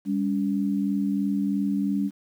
sine tone pair together, 200.3 / 283.3 Hz, G3 / C#4, +38 / +38 cents, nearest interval tritone, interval 600 cents, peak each -24 / -26 dBFS, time 0.05-2.11 s, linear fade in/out 50 ms, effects 9-bit

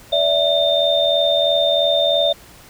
sine tone cluster, 578 / 661 / 3619 Hz, D5 / E5 / A7, -28 / +5 / +48 cents, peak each -18 dBFS, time 0.12-2.33 s, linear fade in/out 10 ms, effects pink hiss -44 dBFS RMS until 2.69 s

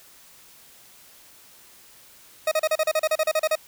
40% pulse tone bursts, 627 Hz, D#5, 13 cents sharp, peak -18 dBFS, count 14, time 2.47-3.555 s, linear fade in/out 5 ms, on 45 ms, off 35 ms, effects white hiss -51 dBFS RMS until 3.67 s

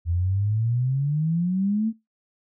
sine exponential sweep, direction up, 82.6 to 228.9 Hz, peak -20 dBFS, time 0.05-1.93 s, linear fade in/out 50 ms, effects noise-tail reverb RT60 0.2 s tail -23 dB re dry

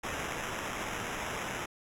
white noise with sample-and-hold, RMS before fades -37 dBFS, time 0.03-1.66 s, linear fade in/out 10 ms, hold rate 4410 Hz, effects low-pass 12000 Hz 12 dB/octave

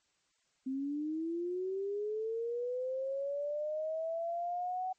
sine linear sweep, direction up, 259.3 to 752 Hz, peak -33 dBFS, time 0.66-4.93 s, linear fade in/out 10 ms, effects white hiss -75 dBFS RMS until 4.98 s + MP3 32 kbps

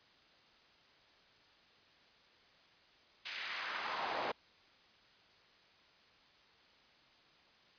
brown noise with high-pass filter sweep, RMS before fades -40 dBFS, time 3.25-4.32 s, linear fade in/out 10 ms, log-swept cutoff 2600 to 600 Hz, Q 1.4, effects white hiss -65 dBFS RMS until 7.78 s + resampled to 11025 Hz

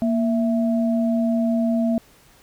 sine tone pair together, 233.7 / 661 Hz, A#3 / E5, +5 / +5 cents, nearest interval octave + tritone, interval 1800 cents, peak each -18 / -25 dBFS, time 0.02-1.98 s, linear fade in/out 0 ms, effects pink hiss -53 dBFS RMS until 2.42 s

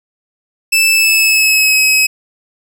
sawtooth tone with pitch glide, 2637 to 2550 Hz, E7 to D#7, 0 to +42 cents, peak -5 dBFS, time 0.72-2.07 s, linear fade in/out 10 ms, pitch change -58 cents, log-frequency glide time 0.9-1.79 s, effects none

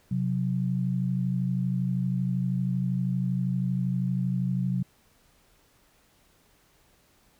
sine tone pair together, 130.2 / 182.87 Hz, C3 / F#3, -8 / -20 cents, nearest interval tritone, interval 588 cents, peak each -27 / -27 dBFS, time 0.11-4.83 s, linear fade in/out 5 ms, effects pink hiss -63 dBFS RMS until 7.39 s

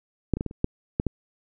clicks, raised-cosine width 3 ms, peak -8 / -17 / -14 / -15 / -26 / -8 / -9 / -11 dBFS, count 8, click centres 0.337 / 0.37 / 0.409 / 0.463 / 0.511 / 0.644 / 0.999 / 1.067 s, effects none

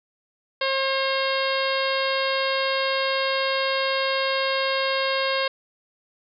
harmonic tone with a mistuned harmonic, 536 Hz, C5, 42 cents sharp, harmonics 1 / 2 / 3 / 4 / 5 / 6 / 7 / 8 / 9, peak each -25 / -28 / -30 / -31 / -32 / -33 / -33 / -34 / -35 dBFS, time 0.61-5.48 s, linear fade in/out 5 ms, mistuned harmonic 5, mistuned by +35 cents, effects none

